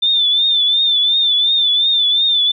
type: tone with vibrato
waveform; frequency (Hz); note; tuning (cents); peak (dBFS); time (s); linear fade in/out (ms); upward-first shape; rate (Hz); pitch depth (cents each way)
sine; 3552; A7; +16; -11; 0.02-2.52; 10; triangle; 2.8; 79
effects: none